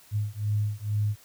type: beating tone pair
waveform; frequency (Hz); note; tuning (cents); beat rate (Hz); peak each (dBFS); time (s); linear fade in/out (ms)
sine; 103.83 / 106.03; G#2 / G#2; 0 / +36; 2.2; -28; 0.11-1.16; 50
effects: white hiss -55 dBFS RMS until 1.24 s